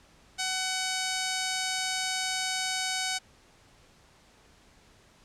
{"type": "tone", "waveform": "5% pulse", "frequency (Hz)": 750, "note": "F#5", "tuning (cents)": 23, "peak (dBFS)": -16, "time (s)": [0.38, 3.19], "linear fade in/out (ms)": 20, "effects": ["pink hiss -59 dBFS RMS until 5.24 s", "low-pass 8000 Hz 12 dB/octave"]}